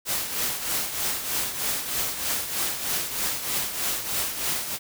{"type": "noise with tremolo", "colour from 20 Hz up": "white", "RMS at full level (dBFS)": -25, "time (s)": [0.05, 4.79], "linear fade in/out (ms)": 50, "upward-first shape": "triangle", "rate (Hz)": 3.2, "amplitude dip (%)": 65, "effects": []}